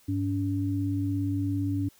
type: tone pair together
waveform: sine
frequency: 100.59 / 284.5 Hz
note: G2 / C#4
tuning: +45 / +45 cents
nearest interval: octave + tritone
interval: 1800 cents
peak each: -28 dBFS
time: 0.08-1.89 s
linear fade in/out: 10 ms
effects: white hiss -60 dBFS RMS until 1.99 s